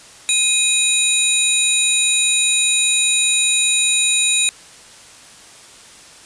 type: tone cluster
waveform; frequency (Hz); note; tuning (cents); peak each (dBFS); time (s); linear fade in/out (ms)
sine; 2500 / 3835 / 7070 / 9070; D#7 / A#7 / A8 / C#9; +8 / +48 / +7 / +39; -19; 0.29-4.49; 0
effects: white hiss -42 dBFS RMS until 6.25 s + resampled to 22050 Hz